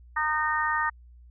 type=harmonic tone; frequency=306.9 Hz; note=D#4; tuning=24 cents flat; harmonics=3 / 4 / 5 / 6; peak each=-29 / -28 / -33 / -28 dBFS; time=0.16-0.9 s; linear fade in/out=10 ms; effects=added 60 Hz sine -48 dBFS peak until 1.3 s